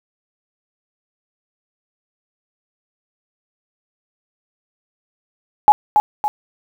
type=tone with echo; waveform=sine; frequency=842 Hz; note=G#5; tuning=24 cents sharp; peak=-3 dBFS; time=5.68-5.72 s; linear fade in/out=0 ms; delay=280 ms; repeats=2; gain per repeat=-6 dB; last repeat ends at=6.28 s; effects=7-bit